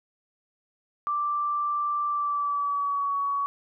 sine tone with pitch glide, 1174.7 to 1125.5 Hz, D6 to C#6, 0 to +26 cents, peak -24 dBFS, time 1.07-3.46 s, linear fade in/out 0 ms, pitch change -74 cents, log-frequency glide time 2.07-3.1 s, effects none

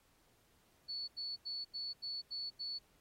sine tone bursts, 4435 Hz, C#8, in tune, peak -39 dBFS, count 7, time 0.88-2.79 s, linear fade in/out 20 ms, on 200 ms, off 85 ms, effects pink hiss -72 dBFS RMS until 3 s + AAC 48 kbps

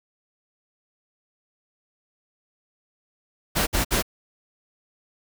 pink noise bursts, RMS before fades -22 dBFS, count 3, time 3.55-4.026 s, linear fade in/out 20 ms, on 120 ms, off 58 ms, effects none

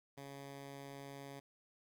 10% pulse tone, 139.2 Hz, C#3, 8 cents sharp, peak -40 dBFS, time 0.17-1.4 s, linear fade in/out 10 ms, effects Opus 48 kbps

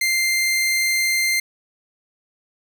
sawtooth tone, 2093 Hz, C7, in tune, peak -14 dBFS, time 0.01-1.4 s, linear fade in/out 5 ms, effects none

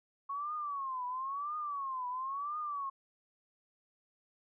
sine tone with vibrato, 1100 Hz, C#6, 14 cents flat, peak -35 dBFS, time 0.29-2.9 s, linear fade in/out 10 ms, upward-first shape triangle, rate 0.98 Hz, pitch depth 200 cents each way, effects none

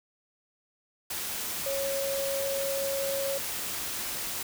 sine tone in noise, 550 Hz, C#5, 14 cents flat, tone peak -29 dBFS, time 1.66-3.38 s, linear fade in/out 5 ms, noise white, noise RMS -34 dBFS, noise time 1.1-4.43 s, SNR +2 dB, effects none

